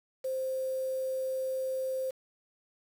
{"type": "tone with quantisation", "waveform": "sine", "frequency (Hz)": 523.3, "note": "C5", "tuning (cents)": 0, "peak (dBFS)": -30, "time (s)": [0.24, 2.11], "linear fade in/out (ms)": 10, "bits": 8, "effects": []}